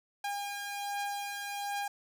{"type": "beating tone pair", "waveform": "sawtooth", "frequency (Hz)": [809, 810.3], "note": ["G#5", "G#5"], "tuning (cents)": [-46, -43], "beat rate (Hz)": 1.3, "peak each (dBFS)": [-32, -38], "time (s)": [0.24, 1.88], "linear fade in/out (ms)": 5, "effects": []}